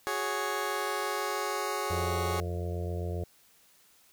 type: chord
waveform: 15% pulse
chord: F# suspended second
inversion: none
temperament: just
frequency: 370 / 416.2 / 555 Hz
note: F#4 / G#4 / C#5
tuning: 0 / +4 / +2 cents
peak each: -30 / -27 / -30 dBFS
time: 0.07-2.4 s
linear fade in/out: 0 ms
type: harmonic tone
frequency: 87.6 Hz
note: F2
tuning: 6 cents sharp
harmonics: 1 / 2 / 4 / 5 / 6 / 7 / 8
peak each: -32 / -41 / -42 / -41 / -45 / -45 / -47 dBFS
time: 1.9-3.24 s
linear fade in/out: 5 ms
effects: white hiss -62 dBFS RMS until 4.12 s